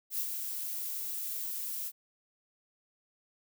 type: noise with ADSR envelope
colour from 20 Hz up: violet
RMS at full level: -32 dBFS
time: 0.1-1.92 s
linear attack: 81 ms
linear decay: 85 ms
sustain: -5 dB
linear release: 48 ms
effects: none